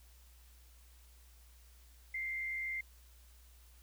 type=tone with frequency modulation; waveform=sine; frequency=2093 Hz; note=C7; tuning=in tune; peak=-36 dBFS; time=2.14-2.81 s; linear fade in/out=5 ms; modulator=72.4 Hz; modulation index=0.58; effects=added 60 Hz sine -58 dBFS peak until 3.82 s + white hiss -66 dBFS RMS until 3.82 s